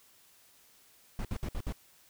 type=noise bursts; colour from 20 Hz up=brown; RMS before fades=-34 dBFS; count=5; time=1.19-1.725 s; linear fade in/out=2 ms; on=59 ms; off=60 ms; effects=white hiss -62 dBFS RMS until 2.09 s